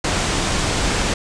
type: low-pass noise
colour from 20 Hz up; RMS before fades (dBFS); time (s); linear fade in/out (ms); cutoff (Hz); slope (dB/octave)
pink; -20; 0.04-1.14; 5; 8800; 48
effects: none